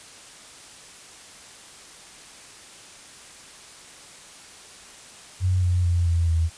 sine tone with pitch steps, 92.1 / 89.48 / 86.93 / 84.46 / 82.05 Hz, F#2 / F2 / F2 / E2 / E2, -7 / +43 / -7 / +43 / -8 cents, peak -18 dBFS, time 5.4-6.5 s, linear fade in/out 50 ms, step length 220 ms, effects white hiss -45 dBFS RMS until 6.57 s + resampled to 22050 Hz

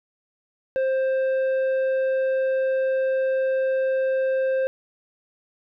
sine tone with tanh clipping, 527 Hz, C5, 12 cents sharp, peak -21 dBFS, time 0.76-4.67 s, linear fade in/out 0 ms, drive 7 dB, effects none

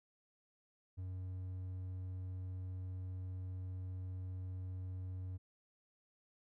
triangle tone, 92.5 Hz, F#2, in tune, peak -39 dBFS, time 0.97-5.38 s, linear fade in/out 20 ms, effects none

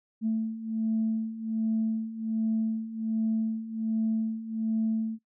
sine beating tone pair, 220.9 / 222.2 Hz, A3 / A3, +7 / +17 cents, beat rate 1.3 Hz, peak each -31 / -27 dBFS, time 0.21-5.19 s, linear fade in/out 50 ms, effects noise-tail reverb RT60 0.1 s tail -21 dB re dry + tanh soft clip ceiling -19 dBFS

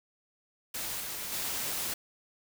white noise with level steps, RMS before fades -36 / -38 / -34 dBFS, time 0.74-1.94 s, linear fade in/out 5 ms, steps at 1 / 1.32 s, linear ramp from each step 2 ms, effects none

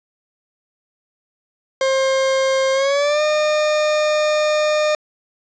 40% pulse tone with pitch glide, 532 to 607.6 Hz, C5 to D#5, +29 to -41 cents, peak -14 dBFS, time 1.81-4.95 s, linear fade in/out 2 ms, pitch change +230 cents, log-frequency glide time 2.73-3.22 s, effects resampled to 16000 Hz + 7-bit

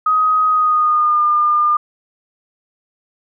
sine tone with pitch glide, 1257 to 1205.8 Hz, D#6 to D6, +17 to +45 cents, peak -11 dBFS, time 0.06-1.77 s, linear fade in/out 5 ms, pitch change -72 cents, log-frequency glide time 0.47-1.23 s, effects none

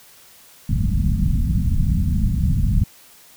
pink low-pass noise, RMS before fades -18 dBFS, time 0.69-2.84 s, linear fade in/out 5 ms, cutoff 220 Hz, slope 48 dB/octave, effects white hiss -48 dBFS RMS until 3.36 s

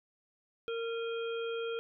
harmonic tone with a mistuned harmonic, 460.7 Hz, A#4, 20 cents flat, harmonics 1 / 3 / 5 / 7, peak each -34 / -43 / -48 / -46 dBFS, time 0.68-1.79 s, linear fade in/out 0 ms, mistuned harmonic 5, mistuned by +120 cents, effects none

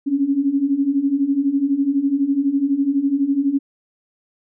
sine beating tone pair, 270 / 282 Hz, C#4 / C#4, -45 / +30 cents, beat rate 12 Hz, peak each -21 / -17 dBFS, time 0.06-3.59 s, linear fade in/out 20 ms, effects none

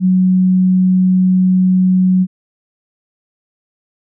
sine tone, 185 Hz, F#3, in tune, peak -8 dBFS, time 0-2.27 s, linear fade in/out 50 ms, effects none

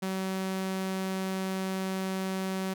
sawtooth tone, 189.7 Hz, F#3, 43 cents sharp, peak -26 dBFS, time 0.02-2.74 s, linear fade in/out 10 ms, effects none

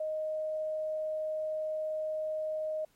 sine tone, 622.3 Hz, D#5, in tune, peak -31 dBFS, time 0-2.85 s, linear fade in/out 5 ms, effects pink hiss -69 dBFS RMS until 2.95 s + MP3 64 kbps

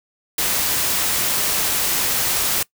white noise, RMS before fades -20 dBFS, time 0.38-2.63 s, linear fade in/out 5 ms, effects noise-tail reverb RT60 0.1 s tail -22 dB re dry

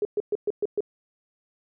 sine tone bursts, 415.3 Hz, G#4, in tune, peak -21 dBFS, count 6, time 0.02-0.806 s, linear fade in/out 2 ms, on 31 ms, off 120 ms, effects none

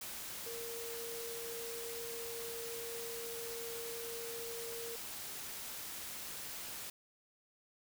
sine tone in noise, 464.4 Hz, A#4, 7 cents flat, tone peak -44 dBFS, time 0.46-4.96 s, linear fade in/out 5 ms, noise white, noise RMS -45 dBFS, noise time 0.01-6.9 s, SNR -2 dB, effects none

